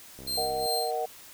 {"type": "click train", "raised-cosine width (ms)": 2, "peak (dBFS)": -32, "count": 32, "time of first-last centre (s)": [0.19, 0.658], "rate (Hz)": 66.3}
{"type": "tone with tremolo", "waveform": "sawtooth", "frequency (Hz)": 4165, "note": "C8", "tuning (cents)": -9, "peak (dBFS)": -25, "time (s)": [0.27, 0.91], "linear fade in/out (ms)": 5, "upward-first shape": "sine", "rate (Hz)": 2.7, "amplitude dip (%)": 80}
{"type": "chord", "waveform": "sine", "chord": "D# minor", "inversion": "second", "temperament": "just", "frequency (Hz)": [466.7, 622.3, 746.7], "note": ["A#4", "D#5", "F#5"], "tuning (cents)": [2, 0, 16], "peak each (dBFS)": [-32, -34, -30], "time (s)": [0.37, 1.06], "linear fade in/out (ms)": 10}
{"effects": ["white hiss -49 dBFS RMS until 1.33 s"]}